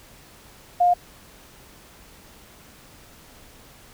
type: tone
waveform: sine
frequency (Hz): 709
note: F5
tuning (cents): +26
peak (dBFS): -14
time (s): 0.8-0.94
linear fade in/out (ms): 10
effects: pink hiss -49 dBFS RMS until 3.93 s